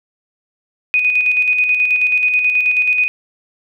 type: tone with tremolo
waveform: sine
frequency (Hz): 2489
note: D#7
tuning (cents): 0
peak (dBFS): -10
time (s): 0.94-3.08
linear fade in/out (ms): 0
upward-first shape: square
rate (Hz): 9.3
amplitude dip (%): 40
effects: none